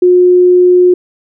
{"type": "tone", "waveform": "sine", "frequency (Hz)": 360, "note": "F#4", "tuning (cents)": -47, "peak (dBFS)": -3, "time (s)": [0.02, 0.94], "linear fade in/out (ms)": 5, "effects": []}